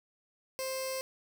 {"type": "tone with notch filter", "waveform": "15% pulse", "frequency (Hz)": 525, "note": "C5", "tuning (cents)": 6, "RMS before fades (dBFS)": -36, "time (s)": [0.59, 1.01], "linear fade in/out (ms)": 0, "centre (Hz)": 1400, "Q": 0.56, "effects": []}